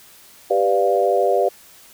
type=chord; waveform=sine; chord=G dominant seventh; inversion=none; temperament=equal; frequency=392 / 493.9 / 587.3 / 698.5 Hz; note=G4 / B4 / D5 / F5; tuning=0 / 0 / 0 / 0 cents; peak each=-20 dBFS; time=0.5-1.49 s; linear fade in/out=10 ms; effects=white hiss -47 dBFS RMS until 1.93 s